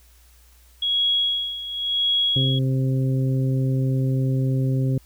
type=tone with tremolo; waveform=sine; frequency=3322 Hz; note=G#7; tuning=in tune; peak=-17 dBFS; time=0.82-2.59 s; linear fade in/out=5 ms; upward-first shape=sine; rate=0.93 Hz; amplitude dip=75%
type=harmonic tone; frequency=131.9 Hz; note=C3; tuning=14 cents sharp; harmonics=1 / 2 / 3 / 4; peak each=-19 / -27 / -33 / -36 dBFS; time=2.36-4.98 s; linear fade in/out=2 ms
effects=added 60 Hz sine -51 dBFS peak until 5.05 s + white hiss -57 dBFS RMS until 5.05 s